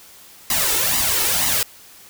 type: noise with flanger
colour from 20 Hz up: white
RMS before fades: -19 dBFS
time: 0.5-1.63 s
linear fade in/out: 2 ms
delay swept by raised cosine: 1 to 2.3 ms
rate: 2.1 Hz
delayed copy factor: +0.7
effects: white hiss -45 dBFS RMS until 2.09 s